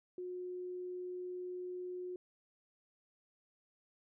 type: tone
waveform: sine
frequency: 361.8 Hz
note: F#4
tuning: 39 cents flat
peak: -40 dBFS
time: 0.18-2.16 s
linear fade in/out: 2 ms
effects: none